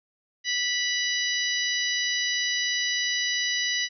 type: harmonic tone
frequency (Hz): 983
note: B5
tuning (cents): -8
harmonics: 2 / 3 / 4 / 5 / 6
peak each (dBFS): -28 / -30 / -31 / -32 / -33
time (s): 0.44-3.89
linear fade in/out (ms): 50
effects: none